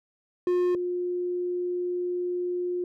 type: tone pair in turn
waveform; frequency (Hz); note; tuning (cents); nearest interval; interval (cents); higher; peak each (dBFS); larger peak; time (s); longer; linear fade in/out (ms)
triangle / sine; 357.7 / 356.4; F4 / F4; +41 / +35; unison; 6; first; -19 / -26; first; 0.47-0.75 / 0.75-2.84; second; 2
effects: none